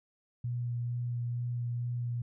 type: tone with vibrato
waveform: sine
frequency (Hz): 120.6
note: B2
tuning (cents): -41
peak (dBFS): -31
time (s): 0.44-2.22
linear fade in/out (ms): 5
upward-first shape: sine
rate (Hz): 2.2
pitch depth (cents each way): 12
effects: none